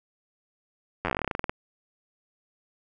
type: slowing click train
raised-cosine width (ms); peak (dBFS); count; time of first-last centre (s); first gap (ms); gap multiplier
0.5; -12; 18; 1.05-1.495; 10; 1.11
effects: none